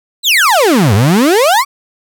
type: exponential two-way sweep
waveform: 35% pulse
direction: down then up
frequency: 4186 to 93.8 to 1185 Hz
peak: -5 dBFS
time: 0.23-1.65 s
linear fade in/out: 50 ms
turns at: 0.94 s
effects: none